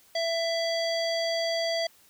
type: tone with low-pass filter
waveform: square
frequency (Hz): 665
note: E5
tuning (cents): +15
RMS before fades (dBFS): -28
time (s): 0.15-1.87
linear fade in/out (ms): 5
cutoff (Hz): 4600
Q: 3.5
effects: white hiss -59 dBFS RMS until 2.09 s